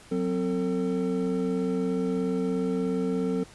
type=tone cluster; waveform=triangle; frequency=183.9 / 260.8 / 450 Hz; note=F#3 / C4 / A4; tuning=-10 / -5 / +39 cents; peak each=-27 dBFS; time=0.11-3.44 s; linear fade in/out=10 ms; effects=pink hiss -51 dBFS RMS until 3.54 s + resampled to 24000 Hz